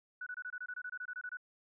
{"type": "tone bursts", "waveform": "sine", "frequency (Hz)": 1480, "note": "F#6", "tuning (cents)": 0, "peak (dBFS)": -39, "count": 15, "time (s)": [0.21, 1.371], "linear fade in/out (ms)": 5, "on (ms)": 55, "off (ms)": 24, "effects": []}